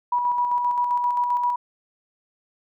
sine tone with tremolo, 973 Hz, B5, 26 cents flat, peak -18 dBFS, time 0.12-1.56 s, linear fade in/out 5 ms, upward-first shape square, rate 7.6 Hz, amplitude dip 35%, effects none

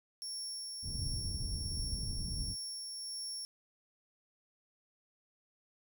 30% pulse tone with tremolo, 5480 Hz, F8, 34 cents flat, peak -35 dBFS, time 0.22-3.45 s, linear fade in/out 0 ms, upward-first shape sine, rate 1.4 Hz, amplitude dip 25%
pink low-pass noise, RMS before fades -39 dBFS, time 0.82-2.56 s, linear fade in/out 50 ms, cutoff 130 Hz, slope 12 dB/octave
effects none

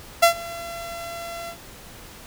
sawtooth tone with ADSR envelope, 679 Hz, F5, 49 cents flat, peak -6 dBFS, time 0.22-1.57 s, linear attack 13 ms, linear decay 100 ms, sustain -22 dB, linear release 84 ms, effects pink hiss -43 dBFS RMS until 2.26 s

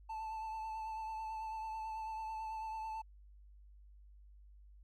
triangle tone with vibrato, 880 Hz, A5, in tune, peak -38 dBFS, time 0.09-3.02 s, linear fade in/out 10 ms, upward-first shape triangle, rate 9.1 Hz, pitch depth 25 cents each way, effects added 50 Hz sine -56 dBFS peak until 4.83 s

